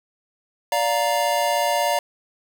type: chord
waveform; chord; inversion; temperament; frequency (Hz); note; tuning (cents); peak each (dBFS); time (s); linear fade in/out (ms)
square; Bb major; first; just; 582.7 / 699.2 / 932.3; D5 / F5 / Bb5; -14 / +2 / 0; -24; 0.72-1.99; 2
effects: none